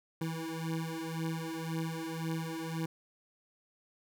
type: beating tone pair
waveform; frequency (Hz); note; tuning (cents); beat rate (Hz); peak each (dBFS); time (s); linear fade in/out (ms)
25% pulse; 161.6 / 163.5; E3 / E3; -34 / -14; 1.9; -34 / -34; 0.21-2.86; 5
effects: none